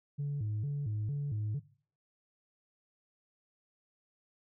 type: tone with vibrato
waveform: sine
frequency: 123.47 Hz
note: B2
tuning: in tune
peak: -30 dBFS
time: 0.18-1.6 s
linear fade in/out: 20 ms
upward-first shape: square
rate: 2.2 Hz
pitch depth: 260 cents each way
effects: noise-tail reverb RT60 0.5 s tail -21 dB re dry + tanh soft clip ceiling -30 dBFS